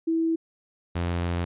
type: tone pair in turn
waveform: sine / sawtooth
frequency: 327 / 86.61 Hz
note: E4 / F2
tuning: -14 / -14 cents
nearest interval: octave + major seventh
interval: 2300 cents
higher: first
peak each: -21 dBFS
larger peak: neither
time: 0.07-0.36 / 0.95-1.45 s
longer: second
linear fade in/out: 10 ms
effects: resampled to 8000 Hz